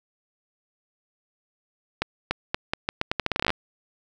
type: accelerating click train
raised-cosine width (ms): 0.3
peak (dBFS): -7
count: 18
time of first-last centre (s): 2.02-3.504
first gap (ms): 290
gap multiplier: 0.81
effects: none